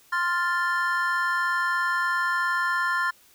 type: chord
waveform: triangle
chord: F major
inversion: second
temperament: equal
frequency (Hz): 1046.5 / 1396.9 / 1760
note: C6 / F6 / A6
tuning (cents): 0 / 0 / 0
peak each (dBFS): -25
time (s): 0.12-3.11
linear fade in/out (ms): 10
effects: white hiss -57 dBFS RMS until 3.34 s